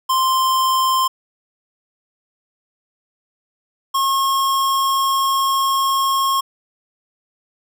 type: tone pair in turn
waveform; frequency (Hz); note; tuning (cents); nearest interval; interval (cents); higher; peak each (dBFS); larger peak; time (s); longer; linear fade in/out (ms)
square; 1046.5 / 1082.8; C6 / C#6; 0 / -41; minor second; 59; second; -15 / -16; first; 0.09-1.08 / 3.94-6.41; second; 10
effects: none